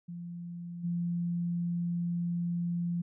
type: tone with level steps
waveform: sine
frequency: 172.7 Hz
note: F3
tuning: 19 cents flat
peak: -38 / -29 dBFS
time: 0.08-3.02 s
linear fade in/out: 10 ms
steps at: 0.83 s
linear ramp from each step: 20 ms
effects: none